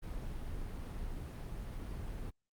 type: noise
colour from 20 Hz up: brown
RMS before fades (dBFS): -41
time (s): 0.02-2.31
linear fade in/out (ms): 20
effects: Opus 32 kbps

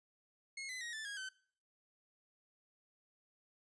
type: tone with pitch steps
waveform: sawtooth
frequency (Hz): 2165 / 2020 / 1884.7 / 1758.5 / 1640.8 / 1530.9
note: C#7 / B6 / A#6 / A6 / G#6 / G6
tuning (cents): -41 / +39 / +19 / -1 / -21 / -41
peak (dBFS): -39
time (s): 0.57-1.29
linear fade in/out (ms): 5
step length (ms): 120
effects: noise-tail reverb RT60 0.5 s tail -20 dB re dry + resampled to 22050 Hz

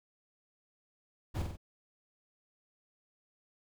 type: noise with echo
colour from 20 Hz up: brown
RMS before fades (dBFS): -34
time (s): 1.34-1.43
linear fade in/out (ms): 20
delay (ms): 47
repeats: 3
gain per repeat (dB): -4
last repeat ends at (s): 1.571
effects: none

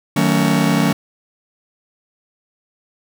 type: chord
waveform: 45% pulse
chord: D# half-diminished seventh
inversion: none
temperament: just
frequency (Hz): 155.56 / 186.68 / 224 / 280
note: D#3 / F#3 / A3 / C#4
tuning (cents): 0 / +16 / +31 / +18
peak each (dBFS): -19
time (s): 0.16-0.93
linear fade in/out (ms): 5
effects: none

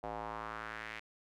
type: tone with band-pass filter sweep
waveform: square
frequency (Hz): 55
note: A1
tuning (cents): 0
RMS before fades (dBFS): -43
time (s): 0.03-1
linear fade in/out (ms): 10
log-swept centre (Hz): 710 to 2200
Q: 2.4
effects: none

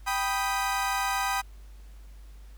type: chord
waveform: 30% pulse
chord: G augmented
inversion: none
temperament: equal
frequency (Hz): 784 / 987.8 / 1244.5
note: G5 / B5 / D#6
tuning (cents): 0 / 0 / 0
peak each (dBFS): -27 / -28 / -29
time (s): 0.06-1.42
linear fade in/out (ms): 20
effects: added 50 Hz sine -44 dBFS peak until 2.57 s + pink hiss -61 dBFS RMS until 2.57 s

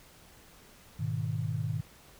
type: chord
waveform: sine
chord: G# minor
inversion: none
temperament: equal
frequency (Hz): 103.83 / 123.47 / 155.56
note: G#2 / B2 / D#3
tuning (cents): 0 / 0 / 0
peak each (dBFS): -34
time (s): 0.99-1.81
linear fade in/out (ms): 10
effects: pink hiss -56 dBFS RMS until 2.19 s

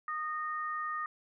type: tone pair together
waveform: sine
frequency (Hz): 1232.1 / 1846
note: D#6 / A#6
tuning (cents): -17 / -17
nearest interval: perfect fifth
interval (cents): 700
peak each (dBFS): -34 / -40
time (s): 0.08-1.06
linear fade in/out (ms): 2
effects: none

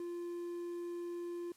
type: tone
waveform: triangle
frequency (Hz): 347.1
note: F4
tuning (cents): -11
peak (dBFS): -37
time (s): 0-1.52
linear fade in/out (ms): 2
effects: white hiss -66 dBFS RMS until 1.56 s + low-pass 12000 Hz 12 dB/octave

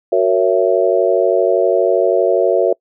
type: chord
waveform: sine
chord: F# dominant seventh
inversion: none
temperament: just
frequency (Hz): 370 / 462.5 / 555 / 666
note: F#4 / A#4 / C#5 / E5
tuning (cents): 0 / -14 / +2 / +18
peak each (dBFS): -16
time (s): 0.12-2.73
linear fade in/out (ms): 5
effects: noise-tail reverb RT60 0.1 s tail -26 dB re dry

